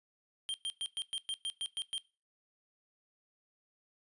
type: tone bursts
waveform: square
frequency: 3173 Hz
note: G7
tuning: 20 cents sharp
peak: -34 dBFS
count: 10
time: 0.49-1.98 s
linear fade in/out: 0 ms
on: 50 ms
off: 110 ms
effects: noise-tail reverb RT60 0.3 s tail -19 dB re dry + resampled to 24000 Hz